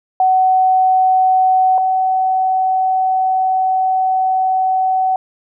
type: tone pair in turn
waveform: sine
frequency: 750 / 753.5 Hz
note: F#5 / F#5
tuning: +23 / +31 cents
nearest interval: unison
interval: 8 cents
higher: second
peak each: -9 / -12 dBFS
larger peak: first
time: 0.2-1.78 / 1.78-5.16 s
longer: second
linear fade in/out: 2 ms
effects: none